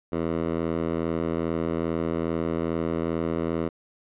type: tone with band-pass filter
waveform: 10% pulse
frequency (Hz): 82.41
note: E2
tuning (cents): 0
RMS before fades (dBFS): -27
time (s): 0.12-3.69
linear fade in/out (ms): 10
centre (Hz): 410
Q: 0.61
effects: resampled to 8000 Hz